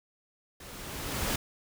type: noise with level ramp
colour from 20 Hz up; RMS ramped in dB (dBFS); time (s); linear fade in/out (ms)
pink; -47 to -29; 0.6-1.36; 5
effects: none